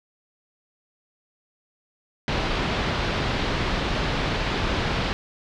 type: low-pass noise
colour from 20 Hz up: pink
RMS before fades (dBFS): -25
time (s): 2.28-5.13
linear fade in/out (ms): 0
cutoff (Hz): 4300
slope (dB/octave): 24
effects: none